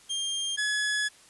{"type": "tone pair in turn", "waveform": "sawtooth", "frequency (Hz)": [3200, 1695.1], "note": ["G7", "G#6"], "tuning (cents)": [35, 35], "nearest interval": "major seventh", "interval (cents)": 1100, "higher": "first", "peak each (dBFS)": [-25, -22], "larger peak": "second", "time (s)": [[0.09, 0.57], [0.57, 1.09]], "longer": "second", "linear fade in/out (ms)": 20, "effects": ["white hiss -55 dBFS RMS until 1.29 s", "resampled to 24000 Hz"]}